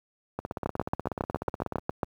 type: two click trains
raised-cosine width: 1 ms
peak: -17 / -12 dBFS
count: 24 / 11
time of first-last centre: 0.39-1.784 / 0.66-2.032 s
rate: 16.5 / 7.29 Hz
effects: high-pass 60 Hz 12 dB/octave + 9-bit